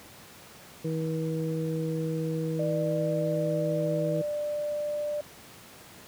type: harmonic tone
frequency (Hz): 160.3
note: E3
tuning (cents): -48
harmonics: 1 / 2 / 3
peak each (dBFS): -29 / -34 / -33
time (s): 0.84-4.22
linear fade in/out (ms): 10
type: tone with pitch glide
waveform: sine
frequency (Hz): 597 to 592.5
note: D5 to D5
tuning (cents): +28 to +15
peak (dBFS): -28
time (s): 2.59-5.21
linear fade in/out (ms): 5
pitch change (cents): -13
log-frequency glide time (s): 3.26-3.97
effects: pink hiss -49 dBFS RMS until 6.07 s + high-pass 100 Hz 12 dB/octave